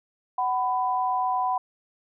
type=tone pair together; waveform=sine; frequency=749.3 / 998 Hz; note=F#5 / B5; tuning=+22 / +18 cents; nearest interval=perfect fourth; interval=496 cents; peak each=-25 dBFS; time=0.38-1.58 s; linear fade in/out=5 ms; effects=none